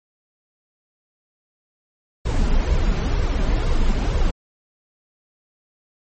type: noise with flanger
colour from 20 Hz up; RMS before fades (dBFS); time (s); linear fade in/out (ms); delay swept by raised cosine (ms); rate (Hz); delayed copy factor
brown; -18; 2.25-4.31; 10; 1.8 to 5.1; 2.1; +0.6
effects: MP3 32 kbps